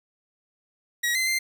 sawtooth tone with pitch steps, 1908 / 2061 / 2088 Hz, A#6 / C7 / C7, +40 / -27 / -4 cents, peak -19 dBFS, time 1.03-1.39 s, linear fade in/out 10 ms, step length 120 ms, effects none

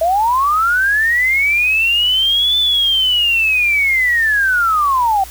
sine linear two-way sweep, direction up then down, 635 to 3531 to 749 Hz, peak -11 dBFS, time 0.01-5.24 s, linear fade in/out 5 ms, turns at 2.58 s, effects added 60 Hz sine -35 dBFS peak until 5.3 s + white hiss -36 dBFS RMS until 5.3 s

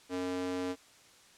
square tone with high-pass filter, 91.1 Hz, F#2, 26 cents flat, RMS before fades -35 dBFS, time 0.09-0.76 s, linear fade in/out 50 ms, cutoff 340 Hz, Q 5.6, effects white hiss -59 dBFS RMS until 1.37 s + low-pass 8000 Hz 12 dB/octave

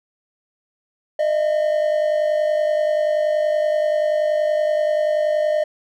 triangle tone pair together, 608.8 / 659.3 Hz, D#5 / E5, -38 / 0 cents, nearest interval minor second, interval 138 cents, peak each -15 / -22 dBFS, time 1.19-5.64 s, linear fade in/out 5 ms, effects none

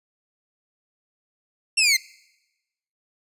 20% pulse linear sweep, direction down, 2752 to 2030 Hz, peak -11 dBFS, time 1.77-1.97 s, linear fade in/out 10 ms, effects noise-tail reverb RT60 1.0 s tail -24 dB re dry + resampled to 32000 Hz

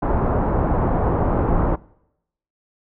pink low-pass noise, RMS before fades -19 dBFS, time 0.02-1.76 s, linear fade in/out 10 ms, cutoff 1100 Hz, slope 24 dB/octave, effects noise-tail reverb RT60 0.8 s tail -23 dB re dry

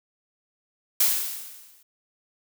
blue noise with exponential decay, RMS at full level -18 dBFS, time 1-1.83 s, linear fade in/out 5 ms, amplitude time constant 180 ms, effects none

